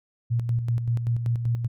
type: tone with tremolo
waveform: sine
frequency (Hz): 117.8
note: A#2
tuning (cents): +19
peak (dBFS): -20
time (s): 0.3-1.68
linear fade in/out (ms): 20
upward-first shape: square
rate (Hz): 5.2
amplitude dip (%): 50
effects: none